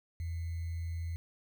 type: tone with sample-and-hold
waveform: sine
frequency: 83.5 Hz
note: E2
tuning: 23 cents sharp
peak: -34 dBFS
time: 0.2-1.16 s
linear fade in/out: 0 ms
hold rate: 2100 Hz
effects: none